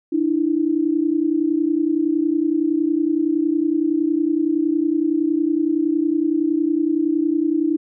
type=tone pair together; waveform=sine; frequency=298.8 / 329.6 Hz; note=D4 / E4; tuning=+30 / 0 cents; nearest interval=major second; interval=170 cents; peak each=-19 dBFS; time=0.12-7.77 s; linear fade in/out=10 ms; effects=none